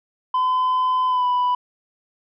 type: tone with pitch glide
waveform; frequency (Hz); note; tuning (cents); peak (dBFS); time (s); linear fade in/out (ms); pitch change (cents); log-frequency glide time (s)
sine; 1017 to 990.3; C6 to B5; -50 to +4; -14; 0.34-1.55; 5; -46; 1.07-1.26
effects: tanh soft clip ceiling -16 dBFS